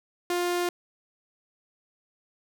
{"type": "tone", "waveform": "sawtooth", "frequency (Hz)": 352.4, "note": "F4", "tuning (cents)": 16, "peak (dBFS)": -21, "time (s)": [0.3, 0.69], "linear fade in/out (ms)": 2, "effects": []}